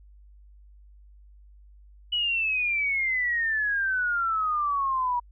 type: exponential sweep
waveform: sine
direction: down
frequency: 2960 to 960 Hz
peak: -23 dBFS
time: 2.12-5.2 s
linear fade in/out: 10 ms
effects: added 50 Hz sine -49 dBFS peak until 5.31 s